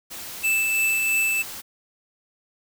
white noise, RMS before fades -36 dBFS, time 0.1-1.62 s, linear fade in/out 20 ms
square tone with tremolo, 2637 Hz, E7, in tune, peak -19 dBFS, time 0.43-1.43 s, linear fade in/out 20 ms, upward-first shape triangle, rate 3 Hz, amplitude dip 30%
effects none

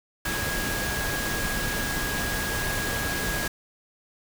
sine tone in noise, 1647 Hz, G#6, 15 cents flat, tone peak -31 dBFS, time 0.25-3.48 s, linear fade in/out 5 ms, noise pink, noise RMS -29 dBFS, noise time 0.25-3.48 s, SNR -5 dB, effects none

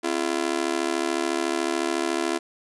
sawtooth tone with amplitude modulation, 339.9 Hz, F4, 47 cents flat, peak -15 dBFS, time 0.03-2.39 s, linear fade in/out 20 ms, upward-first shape sine, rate 73.9 Hz, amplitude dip 100%, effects resampled to 24000 Hz + 9-bit

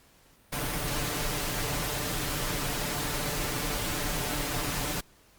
pink noise with comb filter, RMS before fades -31 dBFS, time 0.52-5.01 s, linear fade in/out 10 ms, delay 6.8 ms, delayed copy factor +0.6, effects pink hiss -60 dBFS RMS until 5.38 s + Opus 48 kbps

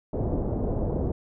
pink low-pass noise, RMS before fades -27 dBFS, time 0.13-1.12 s, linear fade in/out 5 ms, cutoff 640 Hz, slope 24 dB/octave, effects none

